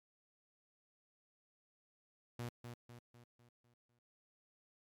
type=tone with echo; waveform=sawtooth; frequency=120 Hz; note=B2; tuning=49 cents flat; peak=-37 dBFS; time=2.39-2.49 s; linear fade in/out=5 ms; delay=250 ms; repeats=6; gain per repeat=-6 dB; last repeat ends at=3.99 s; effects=MP3 96 kbps